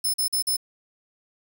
10% pulse tone bursts, 5240 Hz, E8, 11 cents flat, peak -16 dBFS, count 4, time 0.04-0.568 s, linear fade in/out 10 ms, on 99 ms, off 44 ms, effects none

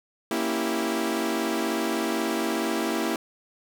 sawtooth chord, A# diminished seventh, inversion none, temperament equal, 233.1 / 277.2 / 329.6 / 392 Hz, A#3 / C#4 / E4 / G4, 0 / 0 / 0 / 0 cents, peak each -26 / -29 / -24 / -28 dBFS, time 0.31-3.16 s, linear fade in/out 2 ms, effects none

